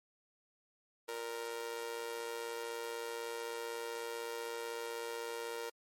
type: tone with amplitude modulation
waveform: sawtooth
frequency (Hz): 466.2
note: A#4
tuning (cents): 0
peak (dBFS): -32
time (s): 1.08-5.7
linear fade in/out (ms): 10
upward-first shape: sine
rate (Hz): 116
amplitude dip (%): 75
effects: MP3 64 kbps